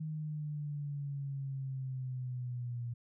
sine exponential sweep, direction down, 156.6 to 118.6 Hz, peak -36 dBFS, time 0-2.94 s, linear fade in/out 10 ms, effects none

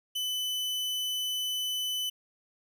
40% pulse tone, 3000 Hz, F#7, 23 cents sharp, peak -29 dBFS, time 0.15-2.1 s, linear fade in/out 10 ms, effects none

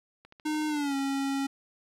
click train, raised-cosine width 0.3 ms, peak -35 dBFS, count 11, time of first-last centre 0.25-0.991 s, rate 13.5 Hz
square tone with pitch glide, 306 to 274.2 Hz, D#4 to C#4, -29 to -19 cents, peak -28 dBFS, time 0.45-1.47 s, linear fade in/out 10 ms, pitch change -190 cents, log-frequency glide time 0.68-0.95 s
effects low-pass 11000 Hz 12 dB/octave + 10-bit

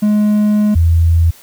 triangle / sine tone pair in turn, 210 / 83.19 Hz, G#3 / E2, +19 / +16 cents, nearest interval octave + major third, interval 1603 cents, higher first, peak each -7 dBFS, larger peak neither, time 0.02-0.75 / 0.75-1.31 s, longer first, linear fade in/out 10 ms, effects white hiss -42 dBFS RMS until 1.42 s

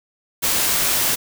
white noise, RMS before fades -19 dBFS, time 0.42-1.16 s, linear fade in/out 20 ms, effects none

